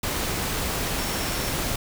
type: tone in noise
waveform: sine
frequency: 5450 Hz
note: F8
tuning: 43 cents flat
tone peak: -38 dBFS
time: 0.98-1.53 s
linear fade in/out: 5 ms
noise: pink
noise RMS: -27 dBFS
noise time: 0.03-1.76 s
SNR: -14 dB
effects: none